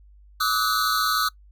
square tone cluster, 1165 / 1278 / 1482 / 4131 / 4482 Hz, D6 / D#6 / F#6 / C8 / C#8, -14 / +46 / +2 / -23 / +18 cents, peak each -29 / -24 / -28 / -29 / -33 dBFS, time 0.4-1.29 s, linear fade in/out 10 ms, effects noise-tail reverb RT60 0.1 s tail -23 dB re dry + added 50 Hz sine -48 dBFS peak until 1.51 s

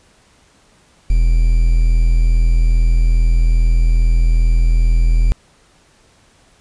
triangle tone with quantisation, 41.2 Hz, E1, in tune, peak -7 dBFS, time 1.1-5.32 s, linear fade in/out 0 ms, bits 6, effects pink hiss -52 dBFS RMS until 6.6 s + resampled to 22050 Hz

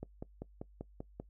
click train, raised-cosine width 2 ms, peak -28 dBFS, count 7, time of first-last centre 0.03-1.2 s, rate 5.13 Hz, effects noise-tail reverb RT60 0.1 s tail -21 dB re dry + added 50 Hz sine -57 dBFS peak until 1.29 s

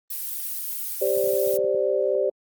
violet noise, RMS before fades -30 dBFS, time 0.1-1.57 s, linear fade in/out 5 ms
sine chord, G suspended fourth, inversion none, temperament equal, 392 / 523.3 / 587.3 Hz, G4 / C5 / D5, 0 / 0 / 0 cents, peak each -24 dBFS, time 1.01-2.3 s, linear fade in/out 10 ms
clicks, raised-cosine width 5 ms, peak -27 dBFS, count 9, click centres 1.172 / 1.239 / 1.274 / 1.333 / 1.472 / 1.537 / 1.588 / 1.643 / 1.746 s
effects high-pass 200 Hz 12 dB/octave + Opus 24 kbps

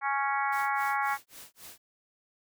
harmonic tone, 277.2 Hz, C#4, in tune, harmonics 3 / 4 / 5 / 6 / 7 / 8, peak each -30 / -32 / -34 / -36 / -37 / -38 dBFS, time 0.01-1.18 s, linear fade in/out 50 ms
white noise with tremolo, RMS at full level -46 dBFS, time 0.52-1.78 s, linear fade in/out 5 ms, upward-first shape sine, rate 3.7 Hz, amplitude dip 100%
effects none

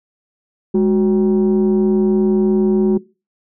sine tone pair together, 206.9 / 370 Hz, G#3 / F#4, -6 / 0 cents, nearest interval minor seventh, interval 1006 cents, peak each -12 dBFS, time 0.74-2.98 s, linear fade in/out 10 ms, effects noise-tail reverb RT60 0.3 s tail -21 dB re dry + tanh soft clip ceiling -8 dBFS

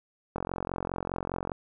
click train, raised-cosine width 1 ms, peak -17 dBFS, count 53, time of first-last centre 0.36-1.518 s, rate 44.9 Hz, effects none

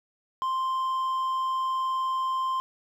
sine tone with hard clipping, 1046.5 Hz, C6, in tune, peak -26 dBFS, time 0.42-2.6 s, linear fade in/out 0 ms, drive 3 dB, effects none

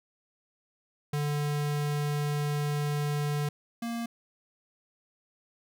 square tone pair in turn, 146.83 / 233.1 Hz, D3 / A#3, 0 / 0 cents, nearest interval minor sixth, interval 800 cents, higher second, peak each -28 / -32 dBFS, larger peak first, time 1.13-3.49 / 3.82-4.06 s, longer first, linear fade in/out 5 ms, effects none

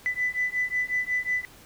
sine beating tone pair, 1992 / 1997.5 Hz, B6 / B6, +14 / +19 cents, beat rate 5.5 Hz, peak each -27 dBFS, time 0.06-1.45 s, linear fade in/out 0 ms, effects tanh soft clip ceiling -17 dBFS + pink hiss -51 dBFS RMS until 1.65 s

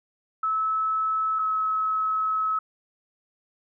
sine tone pair in turn, 1300 / 1288.8 Hz, E6 / E6, -24 / -39 cents, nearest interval unison, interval 15 cents, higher first, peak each -22 / -22 dBFS, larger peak neither, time 0.43-1.39 / 1.39-2.59 s, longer second, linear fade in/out 5 ms, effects none

